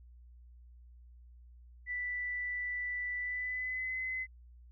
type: tone with pitch glide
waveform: sine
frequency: 1975.5 to 2037 Hz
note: B6 to C7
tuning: 0 to -47 cents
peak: -34 dBFS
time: 1.86-4.27 s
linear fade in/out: 50 ms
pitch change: +53 cents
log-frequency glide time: 3.18-3.98 s
effects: added 60 Hz sine -53 dBFS peak until 4.71 s